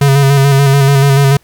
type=tone with vibrato; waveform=square; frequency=138.59 Hz; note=C#3; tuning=in tune; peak=-6 dBFS; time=0.01-1.37 s; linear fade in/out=5 ms; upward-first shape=square; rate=6.9 Hz; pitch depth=30 cents each way; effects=pink hiss -51 dBFS RMS until 1.43 s